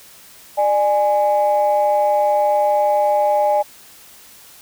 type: tone pair together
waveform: sine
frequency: 598.9 / 830.6 Hz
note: D5 / G#5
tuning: +34 / 0 cents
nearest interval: tritone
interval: 566 cents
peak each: -15 dBFS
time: 0.57-3.63 s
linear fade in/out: 20 ms
effects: tanh soft clip ceiling -7 dBFS + white hiss -44 dBFS RMS until 4.61 s